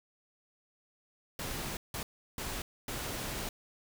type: noise bursts at uneven times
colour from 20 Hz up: pink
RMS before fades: -38 dBFS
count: 4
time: 1.39-1.77 / 1.94-2.03 / 2.38-2.62 / 2.88-3.49 s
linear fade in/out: 2 ms
effects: none